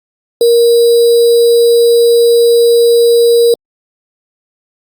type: tone with sample-and-hold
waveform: sine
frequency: 470 Hz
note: A#4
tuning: 14 cents sharp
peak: -4 dBFS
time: 0.41-3.54 s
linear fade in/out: 2 ms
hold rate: 4410 Hz
effects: Opus 48 kbps